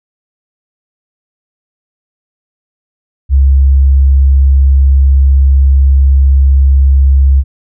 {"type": "tone", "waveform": "sine", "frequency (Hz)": 67.9, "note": "C#2", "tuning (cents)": -35, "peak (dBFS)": -3, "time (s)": [3.29, 7.44], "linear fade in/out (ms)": 50, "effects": []}